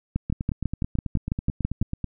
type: two click trains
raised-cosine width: 5 ms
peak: -11 / -15 dBFS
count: 11 / 17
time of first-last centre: 0.16-1.816 / 0.3-2.043 s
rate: 6.04 / 9.18 Hz
effects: none